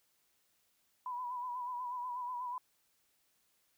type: tone with vibrato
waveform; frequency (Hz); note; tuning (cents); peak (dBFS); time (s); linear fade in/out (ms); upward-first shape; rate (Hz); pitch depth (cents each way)
sine; 987.8; B5; 0; -37; 1.06-2.58; 2; sine; 8.2; 49
effects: white hiss -75 dBFS RMS until 3.77 s